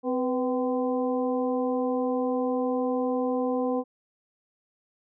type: harmonic tone with a mistuned harmonic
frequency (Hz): 256.6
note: C4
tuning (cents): -34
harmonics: 1 / 2 / 3 / 4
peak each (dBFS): -27 / -27 / -34 / -37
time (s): 0.03-3.84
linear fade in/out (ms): 50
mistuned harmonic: 2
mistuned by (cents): -55
effects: none